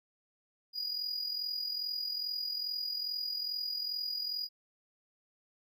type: tone with amplitude modulation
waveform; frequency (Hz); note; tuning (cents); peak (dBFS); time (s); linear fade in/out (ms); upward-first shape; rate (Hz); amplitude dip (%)
triangle; 4894; D#8; -29; -30; 0.73-4.49; 50; sine; 42.4; 60
effects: none